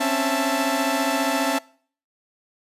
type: tone cluster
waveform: sawtooth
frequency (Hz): 263.9 / 278.7 / 665 / 881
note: C4 / C#4 / E5 / A5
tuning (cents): +15 / +9 / +15 / +2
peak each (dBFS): -22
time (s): 0-1.59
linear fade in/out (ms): 10
effects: noise-tail reverb RT60 0.5 s tail -23 dB re dry + resampled to 32000 Hz